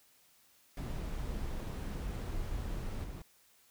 brown noise with level steps, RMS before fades -38 / -43 dBFS, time 0.77-3.22 s, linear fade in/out 2 ms, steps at 3.03 s, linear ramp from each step 20 ms, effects white hiss -66 dBFS RMS until 3.7 s

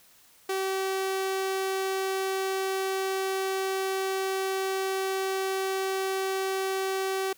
sawtooth tone, 383.3 Hz, G4, 39 cents flat, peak -23 dBFS, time 0.49-7.33 s, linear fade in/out 5 ms, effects white hiss -58 dBFS RMS until 7.37 s

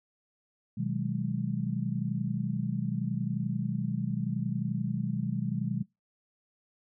sine chord, G# minor seventh, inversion first, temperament just, 124.59 / 155.74 / 186.89 / 207.7 Hz, B2 / D#3 / F#3 / G#3, +16 / +2 / +18 / 0 cents, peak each -34 dBFS, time 0.77-5.83 s, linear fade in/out 10 ms, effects noise-tail reverb RT60 0.2 s tail -23 dB re dry

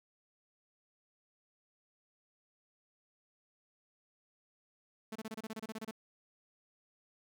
sawtooth tone bursts, 220 Hz, A3, in tune, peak -36 dBFS, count 13, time 5.12-5.911 s, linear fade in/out 5 ms, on 35 ms, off 28 ms, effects none

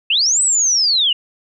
sine linear two-way sweep, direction up then down, 2542 to 8140 to 2799 Hz, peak -12 dBFS, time 0.1-1.13 s, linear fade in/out 5 ms, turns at 0.42 s, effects none

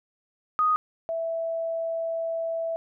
sine tone pair in turn, 1244.5 / 659.3 Hz, D#6 / E5, 0 / 0 cents, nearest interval major seventh, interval 1100 cents, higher first, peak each -19 / -26 dBFS, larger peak first, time 0.59-0.76 / 1.09-2.76 s, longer second, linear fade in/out 0 ms, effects none

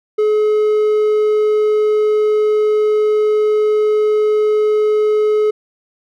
triangle tone, 425.8 Hz, G#4, 43 cents sharp, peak -9 dBFS, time 0.18-5.51 s, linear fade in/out 10 ms, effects none

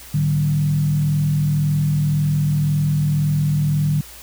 sine tone with frequency modulation, 149.5 Hz, D3, 31 cents sharp, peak -15 dBFS, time 0.14-4.01 s, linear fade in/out 5 ms, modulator 41.9 Hz, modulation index 0.59, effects added 60 Hz sine -45 dBFS peak until 4.22 s + white hiss -40 dBFS RMS until 4.22 s

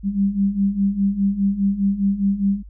sine beating tone pair, 194.9 / 199.8 Hz, G3 / G3, -10 / +33 cents, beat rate 4.9 Hz, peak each -22 / -18 dBFS, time 0.03-2.63 s, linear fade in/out 50 ms, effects added 50 Hz sine -37 dBFS peak until 2.69 s

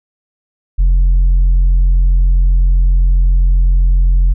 sine tone, 43.81 Hz, F1, 6 cents sharp, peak -4 dBFS, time 0.78-4.34 s, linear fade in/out 20 ms, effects tanh soft clip ceiling -6 dBFS

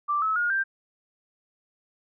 sine tone with pitch steps, 1174.7 / 1295.9 / 1429.6 / 1577.1 Hz, D6 / E6 / F6 / G6, 0 / -30 / +40 / +10 cents, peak -22 dBFS, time 0.08-0.64 s, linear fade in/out 20 ms, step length 140 ms, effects none

